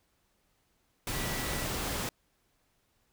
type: tone in noise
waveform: sine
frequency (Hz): 1953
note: B6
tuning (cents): -20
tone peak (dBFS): -43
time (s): 1.13-1.65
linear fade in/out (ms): 2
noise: pink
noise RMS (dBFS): -34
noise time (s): 1.07-2.09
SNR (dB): -12
effects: pink hiss -73 dBFS RMS until 3.12 s